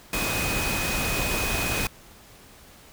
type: tone in noise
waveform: sine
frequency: 2505 Hz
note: D#7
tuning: 11 cents sharp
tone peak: -30 dBFS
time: 0.13-1.87 s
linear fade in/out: 2 ms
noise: pink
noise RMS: -27 dBFS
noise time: 0.13-1.87 s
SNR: -6 dB
effects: pink hiss -50 dBFS RMS until 2.92 s